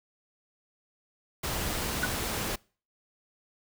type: noise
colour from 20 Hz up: pink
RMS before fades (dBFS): -32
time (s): 1.43-2.56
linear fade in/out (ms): 10
type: tone with exponential decay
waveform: sine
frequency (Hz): 1480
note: F#6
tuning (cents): 0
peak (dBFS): -22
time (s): 2.03-2.11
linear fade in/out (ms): 5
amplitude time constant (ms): 16
effects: noise-tail reverb RT60 0.4 s tail -25 dB re dry